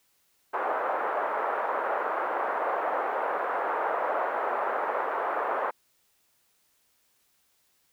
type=band-pass noise; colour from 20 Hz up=pink; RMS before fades=-29 dBFS; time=0.53-5.71 s; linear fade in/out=10 ms; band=510 to 1400 Hz; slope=24 dB/octave; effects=white hiss -69 dBFS RMS until 7.92 s